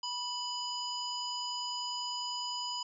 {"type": "harmonic tone with a mistuned harmonic", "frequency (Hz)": 993, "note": "B5", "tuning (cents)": 9, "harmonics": [1, 3, 5, 7], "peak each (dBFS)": [-39, -41, -38, -46], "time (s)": [0.03, 2.83], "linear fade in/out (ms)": 5, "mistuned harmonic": 1, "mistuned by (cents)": -27, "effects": []}